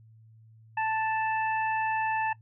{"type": "harmonic tone", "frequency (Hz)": 880, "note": "A5", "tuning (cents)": 0, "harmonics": [1, 2, 3], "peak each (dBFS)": [-27, -33, -37], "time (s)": [0.77, 2.33], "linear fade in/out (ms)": 5, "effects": ["noise-tail reverb RT60 0.1 s tail -19 dB re dry", "added 111 Hz sine -52 dBFS peak until 2.41 s"]}